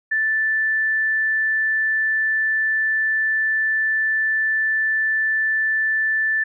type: tone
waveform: sine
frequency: 1760 Hz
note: A6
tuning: in tune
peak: -17 dBFS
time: 0.11-6.44 s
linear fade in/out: 10 ms
effects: none